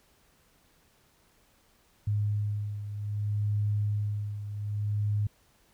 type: beating tone pair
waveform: sine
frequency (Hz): 103.83 / 104.46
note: G#2 / G#2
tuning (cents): 0 / +11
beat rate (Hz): 0.63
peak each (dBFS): -28 / -34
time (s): 2.07-5.27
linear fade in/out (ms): 5
effects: pink hiss -65 dBFS RMS until 5.73 s